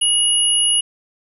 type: tone pair together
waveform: sine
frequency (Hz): 2900 / 10321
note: F#7 / E9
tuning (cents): -35 / -38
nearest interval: octave + minor seventh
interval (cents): 2197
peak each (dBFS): -16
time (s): 0.01-0.81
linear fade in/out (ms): 10
effects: none